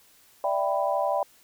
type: chord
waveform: sine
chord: E minor seventh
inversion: third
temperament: equal with one note detuned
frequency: 587.3 / 659.3 / 784 / 991.2 Hz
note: D5 / E5 / G5 / B5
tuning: 0 / 0 / 0 / +6 cents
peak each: -27 / -29 / -28 / -30 dBFS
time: 0.44-1.23 s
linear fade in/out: 2 ms
effects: white hiss -58 dBFS RMS until 1.43 s